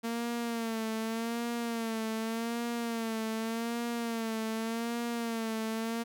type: tone with vibrato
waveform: sawtooth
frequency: 228.7 Hz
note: A#3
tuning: 33 cents flat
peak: -28 dBFS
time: 0.03-6.04 s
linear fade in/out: 20 ms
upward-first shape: sine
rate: 0.85 Hz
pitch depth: 58 cents each way
effects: none